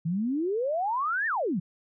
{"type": "exponential two-way sweep", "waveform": "sine", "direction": "up then down", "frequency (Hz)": [155.56, 1860, 155.56], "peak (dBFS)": -25, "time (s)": [0.05, 1.6], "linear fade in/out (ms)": 10, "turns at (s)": 1.27, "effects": []}